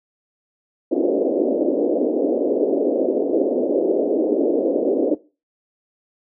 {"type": "band-pass noise", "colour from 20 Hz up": "pink", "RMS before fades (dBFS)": -19, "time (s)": [0.91, 5.15], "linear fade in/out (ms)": 10, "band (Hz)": [270, 580], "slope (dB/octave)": 48, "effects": ["noise-tail reverb RT60 0.3 s tail -19 dB re dry"]}